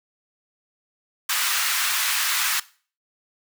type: high-pass noise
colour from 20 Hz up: pink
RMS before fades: -23 dBFS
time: 1.29-2.6 s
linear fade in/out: 5 ms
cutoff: 1200 Hz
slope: 24 dB/octave
effects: noise-tail reverb RT60 0.4 s tail -19 dB re dry